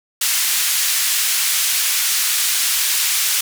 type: band-pass noise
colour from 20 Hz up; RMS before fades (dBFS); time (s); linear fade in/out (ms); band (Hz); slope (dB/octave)
white; -18; 0.21-3.41; 5; 1800 to 13000; 12
effects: none